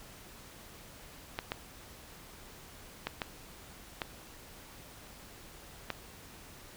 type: clicks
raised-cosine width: 0.3 ms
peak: -17 dBFS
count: 6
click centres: 1.389 / 1.519 / 3.07 / 3.218 / 4.018 / 5.903 s
effects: pink hiss -52 dBFS RMS until 6.76 s